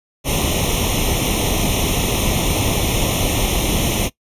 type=noise with comb filter; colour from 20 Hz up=pink; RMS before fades=-18 dBFS; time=0.24-4.1 s; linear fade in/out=50 ms; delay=0.32 ms; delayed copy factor=+0.9; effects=noise-tail reverb RT60 0.1 s tail -19 dB re dry + resampled to 32000 Hz